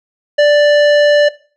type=tone with tanh clipping; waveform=sine; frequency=587.3 Hz; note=D5; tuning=in tune; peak=-8 dBFS; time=0.38-1.29 s; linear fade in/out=10 ms; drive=17 dB; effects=noise-tail reverb RT60 0.4 s tail -18 dB re dry + low-pass 5000 Hz 12 dB/octave